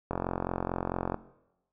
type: click train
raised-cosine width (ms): 1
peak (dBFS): -16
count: 47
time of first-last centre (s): 0.11-1.144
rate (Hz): 44.5
effects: noise-tail reverb RT60 0.9 s tail -17 dB re dry